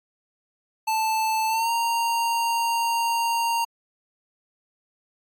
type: tone with pitch glide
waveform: square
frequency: 880 to 928 Hz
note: A5 to A#5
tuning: 0 to -8 cents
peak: -22 dBFS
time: 0.87-3.65 s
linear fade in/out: 10 ms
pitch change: +92 cents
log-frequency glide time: 1.48-1.7 s
effects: AAC 64 kbps